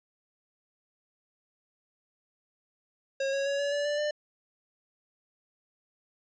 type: tone with pitch steps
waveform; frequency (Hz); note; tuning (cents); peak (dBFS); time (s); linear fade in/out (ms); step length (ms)
square; 543 / 551.5 / 560.2 / 569 / 578 / 587 / 596.3; C#5 / C#5 / C#5 / C#5 / D5 / D5 / D5; -36 / -9 / +18 / +45 / -28 / -1 / +26; -28; 3.2-4.11; 5; 130
effects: resampled to 16000 Hz